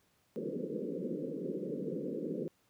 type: band-pass noise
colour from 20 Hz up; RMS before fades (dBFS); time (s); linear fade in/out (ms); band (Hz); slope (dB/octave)
white; -38; 0.36-2.48; 0; 150 to 520; 96
effects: pink hiss -72 dBFS RMS until 2.69 s + high-pass 80 Hz 12 dB/octave